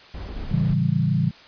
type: noise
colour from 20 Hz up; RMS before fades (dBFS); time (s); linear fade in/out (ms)
brown; -32; 0.14-0.74; 5
type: chord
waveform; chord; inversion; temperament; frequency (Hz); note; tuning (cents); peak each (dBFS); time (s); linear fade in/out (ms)
sine; A dominant seventh; none; equal; 110 / 138.59 / 164.81 / 196; A2 / C#3 / E3 / G3; 0 / 0 / 0 / 0; -26 / -22 / -22 / -26; 0.51-1.31; 10
effects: white hiss -47 dBFS RMS until 1.47 s + resampled to 11025 Hz